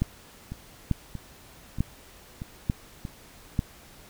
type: two click trains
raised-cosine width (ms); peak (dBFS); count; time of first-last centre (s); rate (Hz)
5; -22 / -11; 5 / 5; 0.52-3.052 / 0.02-3.591; 1.58 / 1.12
effects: pink hiss -51 dBFS RMS until 4.09 s